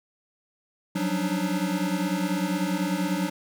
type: tone cluster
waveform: square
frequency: 178.8 / 188.9 / 286.3 / 302.4 Hz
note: F3 / F#3 / D4 / D#4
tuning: +41 / +36 / -44 / -49 cents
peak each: -30 / -30 / -33 / -31 dBFS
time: 0.95-3.3 s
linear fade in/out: 10 ms
effects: none